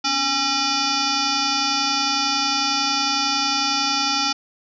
sine tone with frequency modulation, 2969 Hz, F#7, 5 cents sharp, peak -18 dBFS, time 0.04-4.33 s, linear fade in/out 10 ms, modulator 537 Hz, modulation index 4.8, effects none

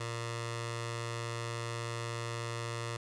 15% pulse tone with notch filter, 116.54 Hz, A#2, in tune, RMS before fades -38 dBFS, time 0-2.97 s, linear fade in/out 5 ms, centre 250 Hz, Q 0.51, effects resampled to 22050 Hz

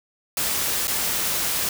white noise with dropouts, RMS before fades -24 dBFS, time 0.37-1.69 s, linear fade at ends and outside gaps 2 ms, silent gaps 0.872-0.879 s, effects none

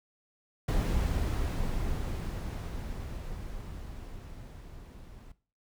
brown noise with level ramp, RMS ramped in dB -27 to -49 dBFS, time 0.68-5.32 s, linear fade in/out 5 ms, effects noise-tail reverb RT60 0.4 s tail -17 dB re dry

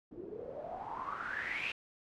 white noise with low-pass filter sweep, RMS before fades -41 dBFS, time 0.11-1.72 s, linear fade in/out 5 ms, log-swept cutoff 310 to 2700 Hz, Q 9.2, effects none

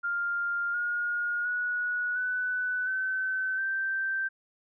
sine tone with pitch steps, 1400 / 1431.1 / 1462.8 / 1495.3 / 1528.5 / 1562.4 Hz, F6 / F6 / F#6 / F#6 / G6 / G6, +4 / +42 / -20 / +18 / -44 / -6 cents, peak -27 dBFS, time 0.03-4.29 s, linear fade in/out 20 ms, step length 710 ms, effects none

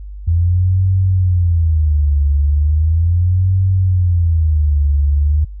sine tone with vibrato, 82.3 Hz, E2, 2 cents flat, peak -10 dBFS, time 0.27-5.45 s, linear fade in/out 10 ms, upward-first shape sine, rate 0.37 Hz, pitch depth 240 cents each way, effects added 50 Hz sine -27 dBFS peak until 5.6 s

